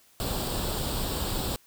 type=noise with comb filter; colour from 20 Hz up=pink; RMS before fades=-30 dBFS; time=0.2-1.56 s; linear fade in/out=0 ms; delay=0.24 ms; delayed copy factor=+0.65; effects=white hiss -60 dBFS RMS until 1.66 s